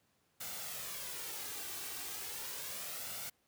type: noise with flanger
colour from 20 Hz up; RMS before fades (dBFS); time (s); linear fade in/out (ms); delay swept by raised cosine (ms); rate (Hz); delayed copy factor
white; -43; 0.4-3.3; 10; 1.4 to 2.6; 0.35; +0.5
effects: pink hiss -75 dBFS RMS until 3.47 s + high-pass 80 Hz 12 dB/octave